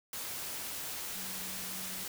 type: tone in noise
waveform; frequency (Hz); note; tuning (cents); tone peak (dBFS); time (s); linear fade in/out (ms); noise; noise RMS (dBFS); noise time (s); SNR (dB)
sine; 187.8; F#3; +26; -50; 1.15-2.04; 2; white; -40; 0.13-2.08; -13
effects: none